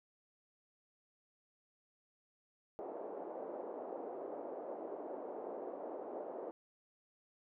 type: band-pass noise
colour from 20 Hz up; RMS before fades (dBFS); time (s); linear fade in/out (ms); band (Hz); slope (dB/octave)
white; -45; 2.79-6.51; 0; 330 to 660; 24
effects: none